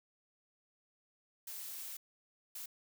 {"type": "noise bursts at uneven times", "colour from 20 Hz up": "blue", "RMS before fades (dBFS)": -45, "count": 2, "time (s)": [[1.47, 1.97], [2.55, 2.66]], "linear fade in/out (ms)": 5, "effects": []}